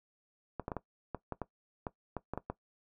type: clicks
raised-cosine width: 1 ms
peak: -22 dBFS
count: 12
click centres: 0.597 / 0.681 / 0.718 / 0.767 / 1.147 / 1.323 / 1.417 / 1.868 / 2.167 / 2.336 / 2.376 / 2.5 s
effects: noise-tail reverb RT60 0.1 s tail -17 dB re dry